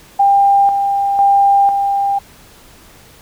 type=tone with tremolo; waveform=sine; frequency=797 Hz; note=G5; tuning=28 cents sharp; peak=-7 dBFS; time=0.19-2.19 s; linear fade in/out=10 ms; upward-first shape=square; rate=1 Hz; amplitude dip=45%; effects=pink hiss -43 dBFS RMS until 3.21 s